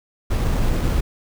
brown noise with sample-and-hold, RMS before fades -19 dBFS, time 0.3-1.01 s, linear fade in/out 10 ms, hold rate 7350 Hz, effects none

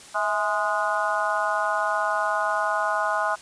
harmonic tone with a mistuned harmonic, 207.7 Hz, G#3, in tune, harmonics 3 / 4 / 5 / 6 / 7, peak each -28 / -28 / -28 / -28 / -28 dBFS, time 0.14-3.36 s, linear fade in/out 20 ms, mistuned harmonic 3, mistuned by +64 cents, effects white hiss -45 dBFS RMS until 3.41 s + resampled to 22050 Hz

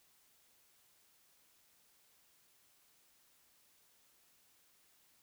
silence, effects white hiss -70 dBFS RMS until 5.22 s

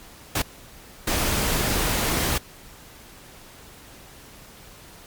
pink noise bursts at uneven times, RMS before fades -23 dBFS, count 2, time 0.35-0.42 / 1.07-2.38 s, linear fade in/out 5 ms, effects pink hiss -46 dBFS RMS until 5.06 s + MP3 96 kbps

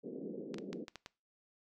white band-pass noise, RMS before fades -44 dBFS, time 0.03-0.85 s, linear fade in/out 20 ms, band 170 to 480 Hz, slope 48 dB/octave
clicks, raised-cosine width 0.2 ms, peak -28 dBFS, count 6, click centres 0.543 / 0.584 / 0.73 / 0.882 / 0.957 / 1.061 s
effects noise-tail reverb RT60 0.3 s tail -22 dB re dry

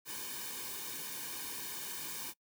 white noise with comb filter, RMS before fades -42 dBFS, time 0.05-2.34 s, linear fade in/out 50 ms, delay 1.5 ms, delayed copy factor -1, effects noise-tail reverb RT60 0.1 s tail -23 dB re dry

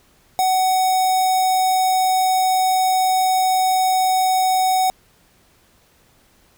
square tone with notch filter, 749 Hz, F#5, 21 cents sharp, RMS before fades -17 dBFS, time 0.39-4.9 s, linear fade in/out 0 ms, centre 2500 Hz, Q 1.6, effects pink hiss -56 dBFS RMS until 6.57 s

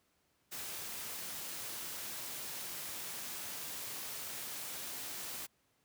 white noise, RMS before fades -43 dBFS, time 0.51-5.47 s, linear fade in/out 20 ms, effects pink hiss -75 dBFS RMS until 5.84 s + high-pass 80 Hz 12 dB/octave

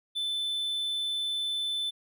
triangle tone, 3520 Hz, A7, in tune, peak -27 dBFS, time 0.15-1.91 s, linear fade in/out 20 ms, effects none

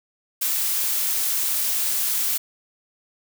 blue noise, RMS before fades -23 dBFS, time 0.41-2.38 s, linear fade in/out 10 ms, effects none

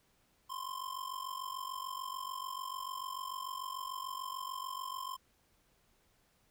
square ring-modulated tone, 1049 Hz, C6, 4 cents sharp, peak -37 dBFS, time 0.49-5.17 s, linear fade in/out 20 ms, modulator 23.4 Hz, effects pink hiss -72 dBFS RMS until 6.5 s

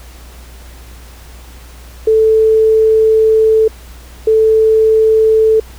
sine tone pair in turn, 440 / 440 Hz, A4 / A4, 0 / 0 cents, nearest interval unison, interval 0 cents, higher neither, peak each -6 dBFS, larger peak neither, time 2.07-3.68 / 4.27-5.6 s, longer first, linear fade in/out 5 ms, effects added 60 Hz sine -33 dBFS peak until 5.78 s + pink hiss -40 dBFS RMS until 5.78 s

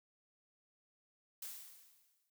blue noise with exponential decay, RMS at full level -44 dBFS, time 1.42-2.3 s, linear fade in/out 5 ms, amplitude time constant 190 ms, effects noise-tail reverb RT60 0.1 s tail -23 dB re dry

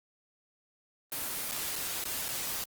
white noise with dropouts, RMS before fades -35 dBFS, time 1.12-2.64 s, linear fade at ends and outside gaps 1 ms, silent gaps 1.513-1.518 / 1.757-1.761 / 2.04-2.053 / 2.283-2.288 s, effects Opus 24 kbps

